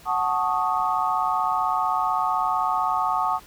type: chord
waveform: sine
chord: D# half-diminished seventh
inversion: first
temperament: equal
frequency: 740 / 880 / 1108.7 / 1244.5 Hz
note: F#5 / A5 / C#6 / D#6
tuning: 0 / 0 / 0 / 0 cents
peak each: -26 dBFS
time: 0.05-3.4 s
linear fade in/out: 50 ms
effects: pink hiss -49 dBFS RMS until 3.46 s